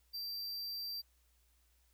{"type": "tone", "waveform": "square", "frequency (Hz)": 4699, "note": "D8", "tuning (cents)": 0, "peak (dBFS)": -40, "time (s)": [0.13, 1.02], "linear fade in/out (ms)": 20, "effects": ["added 60 Hz sine -70 dBFS peak until 1.93 s", "white hiss -75 dBFS RMS until 1.93 s"]}